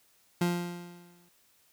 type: tone with exponential decay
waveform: 30% pulse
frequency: 174.61 Hz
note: F3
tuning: in tune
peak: -21 dBFS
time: 0.41-1.29 s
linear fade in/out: 5 ms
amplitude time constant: 190 ms
effects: white hiss -66 dBFS RMS until 1.72 s